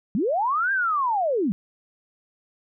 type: linear two-way sweep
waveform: sine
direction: up then down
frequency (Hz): 173.6 to 1619 to 173.6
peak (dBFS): -20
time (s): 0.15-1.52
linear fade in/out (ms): 0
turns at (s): 0.72
effects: none